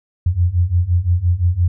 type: beating tone pair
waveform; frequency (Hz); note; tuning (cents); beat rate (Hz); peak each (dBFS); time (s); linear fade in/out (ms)
sine; 85 / 90.8; F2 / F#2; -46 / -32; 5.8; -17 / -15; 0.26-1.68; 5
effects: none